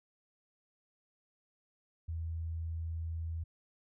sine tone, 82 Hz, E2, 9 cents flat, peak -35 dBFS, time 2.08-3.44 s, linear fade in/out 10 ms, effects none

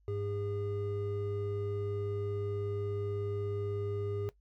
triangle tone pair together, 101.83 / 407.3 Hz, G#2 / G#4, -34 / -34 cents, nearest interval 2 octaves, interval 2400 cents, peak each -34 / -34 dBFS, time 0.08-4.29 s, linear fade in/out 0 ms, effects noise-tail reverb RT60 0.1 s tail -17 dB re dry + added 50 Hz sine -64 dBFS peak until 4.4 s

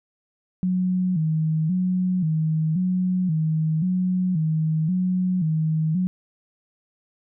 sine tone with vibrato, 170 Hz, F3, 46 cents flat, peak -19 dBFS, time 0.63-6.07 s, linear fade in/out 0 ms, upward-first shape square, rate 0.94 Hz, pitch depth 130 cents each way, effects none

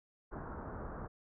pink low-pass noise, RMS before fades -44 dBFS, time 0.31-1.08 s, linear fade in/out 20 ms, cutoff 1500 Hz, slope 48 dB/octave, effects none

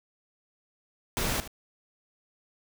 pink noise with echo, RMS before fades -29 dBFS, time 1.17-1.4 s, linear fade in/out 0 ms, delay 76 ms, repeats 1, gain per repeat -13 dB, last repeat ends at 1.476 s, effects none

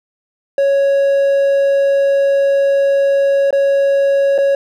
triangle tone with dropouts, 554.4 Hz, C#5, in tune, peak -8 dBFS, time 0.58-4.55 s, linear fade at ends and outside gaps 2 ms, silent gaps 3.507-3.527 / 4.38-4.385 s, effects none

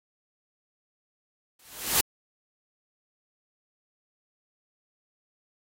white noise with exponential growth, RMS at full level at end -19 dBFS, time 1.59-2.01 s, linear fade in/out 5 ms, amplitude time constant 90 ms, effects AAC 48 kbps

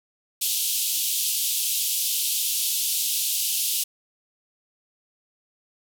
white band-pass noise, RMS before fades -25 dBFS, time 0.41-3.84 s, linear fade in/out 10 ms, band 2800 to 16000 Hz, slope 48 dB/octave, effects none

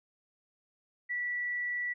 sine tone, 1954 Hz, B6, 19 cents flat, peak -31 dBFS, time 1.09-1.94 s, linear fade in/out 20 ms, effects none

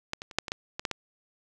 clicks, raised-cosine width 0.2 ms, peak -13 / -21 / -27 / -6 / -18 / -13 / -16 / -11 / -13 dBFS, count 9, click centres 0.134 / 0.219 / 0.312 / 0.386 / 0.482 / 0.519 / 0.795 / 0.852 / 0.913 s, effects none

